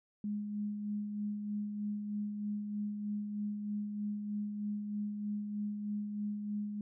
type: tone with tremolo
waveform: sine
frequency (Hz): 207.7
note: G#3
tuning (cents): 0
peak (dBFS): -33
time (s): 0.24-6.81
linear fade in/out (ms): 2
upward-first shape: sine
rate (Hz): 3.2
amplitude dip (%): 40
effects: none